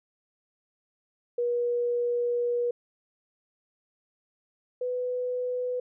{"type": "tone pair in turn", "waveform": "sine", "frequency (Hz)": [481.4, 497.8], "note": ["B4", "B4"], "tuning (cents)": [-44, 14], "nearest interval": "minor second", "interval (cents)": 58, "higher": "second", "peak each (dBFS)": [-24, -27], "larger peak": "first", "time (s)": [[1.38, 2.71], [4.81, 5.8]], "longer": "first", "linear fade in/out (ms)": 5, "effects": []}